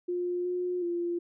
sine tone with pitch steps, 354.9 / 359 / 345.9 Hz, F4 / F4 / F4, +28 / +48 / -17 cents, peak -28 dBFS, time 0.08-1.19 s, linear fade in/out 10 ms, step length 370 ms, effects none

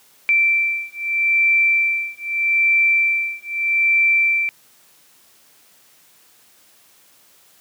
sine beating tone pair, 2342 / 2342.8 Hz, D7 / D7, -5 / -5 cents, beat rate 0.8 Hz, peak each -18 dBFS, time 0.29-4.49 s, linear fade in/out 0 ms, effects white hiss -53 dBFS RMS until 7.6 s + high-pass 100 Hz 12 dB/octave

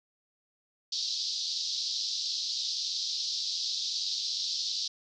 pink band-pass noise, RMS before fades -33 dBFS, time 0.92-4.88 s, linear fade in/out 5 ms, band 3800 to 5500 Hz, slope 48 dB/octave, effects none

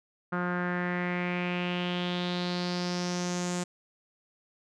sawtooth tone with low-pass filter sweep, 177.7 Hz, F3, 30 cents sharp, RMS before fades -31 dBFS, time 0.32-3.64 s, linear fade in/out 10 ms, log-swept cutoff 1400 to 7500 Hz, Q 4.3, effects none

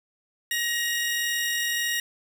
sawtooth tone pair together, 1886.8 / 2851 Hz, A#6 / F7, +20 / +35 cents, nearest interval perfect fifth, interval 715 cents, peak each -22 / -28 dBFS, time 0.51-2 s, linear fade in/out 2 ms, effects 9-bit

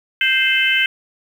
harmonic tone with a mistuned harmonic, 523.3 Hz, C5, in tune, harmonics 3 / 4 / 5 / 6, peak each -19 / -19 / -19 / -19 dBFS, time 0.21-0.86 s, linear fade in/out 2 ms, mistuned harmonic 6, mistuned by -48 cents, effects 7-bit

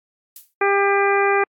violet noise with exponential decay, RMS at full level -32 dBFS, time 0.36-0.54 s, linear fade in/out 2 ms, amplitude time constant 37 ms
harmonic tone, 398.8 Hz, G4, 30 cents sharp, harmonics 1 / 2 / 3 / 4 / 5 / 6, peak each -18 / -21 / -23 / -24 / -25 / -26 dBFS, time 0.61-1.44 s, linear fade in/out 5 ms
effects AAC 64 kbps

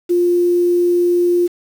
sine tone with quantisation, 351 Hz, F4, 9 cents sharp, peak -11 dBFS, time 0.09-1.48 s, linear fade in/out 20 ms, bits 6, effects none

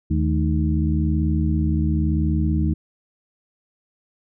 harmonic tone with a mistuned harmonic, 77.78 Hz, D#2, in tune, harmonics 1 / 2 / 3 / 4, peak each -20 / -23 / -25 / -26 dBFS, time 0.1-2.74 s, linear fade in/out 10 ms, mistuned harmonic 3, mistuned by -130 cents, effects none

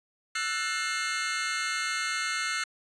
sawtooth chord, F# half-diminished seventh, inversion third, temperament just, 1332 / 1480 / 1776 / 2131 Hz, E6 / F#6 / A6 / C7, +18 / 0 / +16 / +31 cents, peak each -30 / -30 / -33 / -29 dBFS, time 0.35-2.64 s, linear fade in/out 5 ms, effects resampled to 22050 Hz

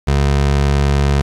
25% pulse tone, 70.3 Hz, C#2, 25 cents sharp, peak -8 dBFS, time 0.07-1.22 s, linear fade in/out 10 ms, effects low-pass 7000 Hz 12 dB/octave + 7-bit

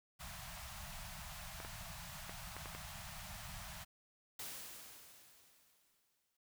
pink band-stop noise, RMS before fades -49 dBFS, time 0.19-3.85 s, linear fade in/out 20 ms, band 200 to 610 Hz, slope 96 dB/octave
clicks, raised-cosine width 0.5 ms, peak -31 dBFS, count 6, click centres 1.602 / 1.649 / 2.295 / 2.566 / 2.658 / 2.75 s
white noise with exponential decay, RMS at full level -45 dBFS, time 4.39-6.37 s, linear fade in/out 5 ms, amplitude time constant 430 ms
effects none

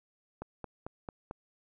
click train, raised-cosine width 1 ms, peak -25 dBFS, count 5, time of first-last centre 0.42-1.311 s, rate 4.49 Hz, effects none

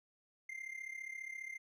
triangle tone with amplitude modulation, 2097 Hz, C7, 3 cents sharp, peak -38 dBFS, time 0.49-1.58 s, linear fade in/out 5 ms, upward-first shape sine, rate 34.8 Hz, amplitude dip 80%, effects none

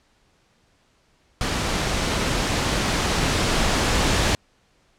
pink noise with level ramp, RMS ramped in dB -24 to -19 dBFS, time 1.41-4.35 s, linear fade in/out 0 ms, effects pink hiss -62 dBFS RMS until 4.98 s + low-pass 7000 Hz 12 dB/octave

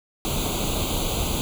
pink noise with comb filter, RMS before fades -25 dBFS, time 0.25-1.41 s, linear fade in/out 0 ms, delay 0.28 ms, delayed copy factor +0.95, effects none

